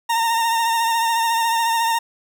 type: tone with vibrato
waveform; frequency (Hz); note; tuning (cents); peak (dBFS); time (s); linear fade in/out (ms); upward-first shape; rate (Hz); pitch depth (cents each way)
40% pulse; 918; A#5; -27; -16; 0.09-1.99; 10; triangle; 14; 37
effects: none